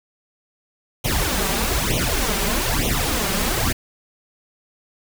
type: noise with flanger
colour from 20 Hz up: pink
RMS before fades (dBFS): -21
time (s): 1.04-3.73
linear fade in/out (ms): 10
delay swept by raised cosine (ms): 0.31 to 5.21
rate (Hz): 1.1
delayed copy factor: +0.9
effects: none